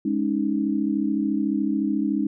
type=chord; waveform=sine; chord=Ab suspended fourth; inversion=none; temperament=equal; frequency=207.7 / 277.2 / 311.1 Hz; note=Ab3 / Db4 / Eb4; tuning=0 / 0 / 0 cents; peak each=-25 dBFS; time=0.05-2.27 s; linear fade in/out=5 ms; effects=none

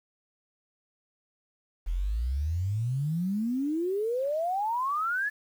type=exponential sweep; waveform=sine; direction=up; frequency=39.85 to 1743 Hz; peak=-26 dBFS; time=1.86-5.3 s; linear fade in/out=20 ms; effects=9-bit

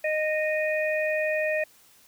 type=harmonic tone; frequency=618 Hz; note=D#5; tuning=12 cents flat; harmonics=1 / 3 / 4; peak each=-25 / -30 / -31 dBFS; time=0.04-1.64 s; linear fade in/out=5 ms; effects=white hiss -57 dBFS RMS until 2.07 s

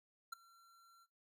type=tone with ADSR envelope; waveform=square; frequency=1363 Hz; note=F6; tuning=43 cents flat; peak=-40 dBFS; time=0.32-1.07 s; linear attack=9 ms; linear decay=11 ms; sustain=-24 dB; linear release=43 ms; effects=noise-tail reverb RT60 0.2 s tail -22 dB re dry

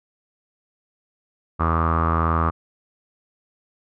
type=tone with low-pass filter; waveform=sawtooth; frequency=82 Hz; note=E2; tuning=9 cents flat; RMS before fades=-20 dBFS; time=1.59-2.51 s; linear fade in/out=20 ms; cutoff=1200 Hz; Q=9.9; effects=none

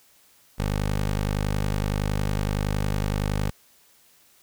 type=tone; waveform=15% pulse; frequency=50.8 Hz; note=G#1; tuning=38 cents flat; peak=-17 dBFS; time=0.58-3.51 s; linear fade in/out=20 ms; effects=white hiss -58 dBFS RMS until 4.42 s

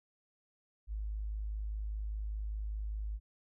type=tone; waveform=sine; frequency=52.5 Hz; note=G#1; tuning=19 cents sharp; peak=-35 dBFS; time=0.87-3.2 s; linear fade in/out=50 ms; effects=none

